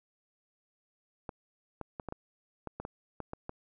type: clicks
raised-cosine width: 1 ms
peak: -24 dBFS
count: 11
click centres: 1.292 / 1.813 / 1.998 / 2.087 / 2.124 / 2.673 / 2.8 / 2.851 / 3.203 / 3.334 / 3.494 s
effects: none